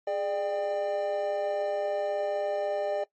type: tone cluster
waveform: triangle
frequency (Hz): 414.4 / 598 / 792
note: G#4 / D5 / G5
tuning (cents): -4 / +31 / +18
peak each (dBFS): -33 / -26 / -33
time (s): 0.07-3.04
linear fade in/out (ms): 5
effects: noise-tail reverb RT60 0.1 s tail -20 dB re dry + MP3 32 kbps